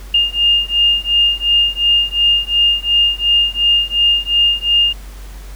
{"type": "beating tone pair", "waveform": "sine", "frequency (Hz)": [2820, 2822.8], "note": ["F7", "F7"], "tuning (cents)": [16, 18], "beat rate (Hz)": 2.8, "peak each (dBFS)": -14, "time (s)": [0.14, 4.93], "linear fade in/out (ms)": 5, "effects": ["added 48 Hz sine -29 dBFS peak until 5.55 s", "pink hiss -41 dBFS RMS until 5.55 s"]}